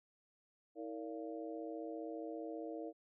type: harmonic tone with a mistuned harmonic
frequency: 114.9 Hz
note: A#2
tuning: 25 cents flat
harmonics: 3 / 4 / 5 / 6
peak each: -45 / -47 / -49 / -51 dBFS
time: 0.75-2.93 s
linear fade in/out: 50 ms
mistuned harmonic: 3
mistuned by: -120 cents
effects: none